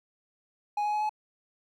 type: tone with pitch steps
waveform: triangle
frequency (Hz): 830.6 / 837.8 / 845.1 / 852.5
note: G#5 / G#5 / G#5 / G#5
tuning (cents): 0 / +15 / +30 / +45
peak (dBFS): -24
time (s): 0.77-1.094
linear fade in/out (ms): 5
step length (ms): 81
effects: none